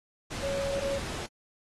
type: tone in noise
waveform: sine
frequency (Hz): 554.4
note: C#5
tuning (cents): 0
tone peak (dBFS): -29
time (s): 0.42-0.99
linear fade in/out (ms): 20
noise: pink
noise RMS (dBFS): -37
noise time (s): 0.3-1.27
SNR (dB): +5
effects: low-pass 8000 Hz 12 dB/octave + AAC 32 kbps